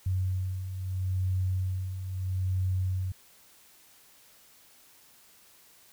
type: beating tone pair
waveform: sine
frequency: 92.5 / 93.27 Hz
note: F#2 / F#2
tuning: 0 / +14 cents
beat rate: 0.77 Hz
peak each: -35 / -28 dBFS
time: 0.06-3.12 s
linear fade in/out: 5 ms
effects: white hiss -58 dBFS RMS until 5.92 s